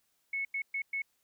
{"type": "tone bursts at uneven times", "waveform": "sine", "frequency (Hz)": 2200, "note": "C#7", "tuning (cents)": -14, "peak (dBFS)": -31, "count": 4, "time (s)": [[0.33, 0.45], [0.54, 0.62], [0.74, 0.82], [0.93, 1.02]], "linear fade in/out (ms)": 5, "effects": ["white hiss -75 dBFS RMS until 1.23 s"]}